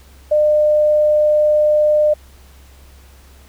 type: tone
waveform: sine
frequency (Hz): 603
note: D5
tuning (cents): +46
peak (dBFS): -10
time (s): 0.31-2.14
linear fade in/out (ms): 10
effects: added 67 Hz sine -42 dBFS peak until 3.48 s + pink hiss -49 dBFS RMS until 3.48 s